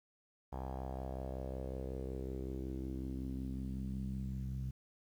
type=tone with low-pass filter sweep; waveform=sawtooth; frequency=65.41 Hz; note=C2; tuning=in tune; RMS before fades=-41 dBFS; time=0.52-4.71 s; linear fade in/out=10 ms; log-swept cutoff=860 to 150 Hz; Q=3.7; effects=11-bit